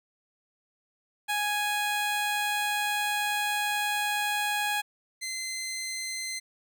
15% pulse tone pair in turn, 830.6 / 2065 Hz, G#5 / C7, 0 / -23 cents, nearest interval octave + major third, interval 1577 cents, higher second, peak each -20 / -26 dBFS, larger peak first, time 1.28-4.82 / 5.21-6.4 s, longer first, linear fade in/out 20 ms, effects none

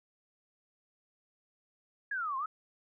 sine exponential two-way sweep, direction down then up, 1700 to 1030 to 1324 Hz, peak -32 dBFS, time 2.11-2.46 s, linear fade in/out 5 ms, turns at 2.37 s, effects none

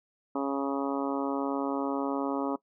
harmonic tone, 138.59 Hz, C#3, in tune, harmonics 2 / 3 / 4 / 5 / 6 / 7 / 8 / 9, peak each -30 / -36 / -36 / -40 / -39 / -39 / -41 / -41 dBFS, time 0.35-2.56 s, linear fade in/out 5 ms, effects noise-tail reverb RT60 0.1 s tail -20 dB re dry

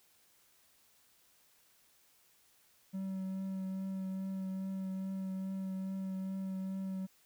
triangle tone with vibrato, 190.6 Hz, G3, 48 cents flat, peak -34 dBFS, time 2.93-7.07 s, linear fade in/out 20 ms, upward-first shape triangle, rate 2.4 Hz, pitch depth 16 cents each way, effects white hiss -68 dBFS RMS until 7.25 s

